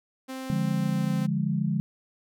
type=tone with pitch glide; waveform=sawtooth; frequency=262.1 to 259.8 Hz; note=C4 to C4; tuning=+3 to -12 cents; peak=-30 dBFS; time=0.28-1.27 s; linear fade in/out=20 ms; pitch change=-15 cents; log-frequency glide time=0.7-1.12 s
type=chord; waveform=sine; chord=D diminished; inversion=none; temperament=equal; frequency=146.83 / 174.61 / 207.7 Hz; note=D3 / F3 / Ab3; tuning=0 / 0 / 0 cents; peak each=-28 dBFS; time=0.5-1.8 s; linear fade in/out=0 ms
effects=none